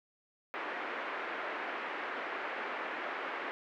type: band-pass noise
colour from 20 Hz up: white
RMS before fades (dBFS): -39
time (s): 0.54-3.51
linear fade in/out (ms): 0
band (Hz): 300 to 2100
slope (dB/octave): 24
effects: none